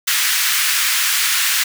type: high-pass noise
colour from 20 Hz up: pink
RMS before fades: -17 dBFS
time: 0.07-1.64 s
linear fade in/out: 10 ms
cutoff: 1500 Hz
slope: 24 dB/octave
effects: none